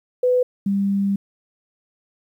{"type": "tone pair in turn", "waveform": "sine", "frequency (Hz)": [499.6, 198.27], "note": ["B4", "G3"], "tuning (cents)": [20, 20], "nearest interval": "octave + major third", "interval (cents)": 1600, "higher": "first", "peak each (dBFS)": [-14, -17], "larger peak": "first", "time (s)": [[0.23, 0.43], [0.66, 1.16]], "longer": "second", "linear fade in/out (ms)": 5, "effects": ["9-bit"]}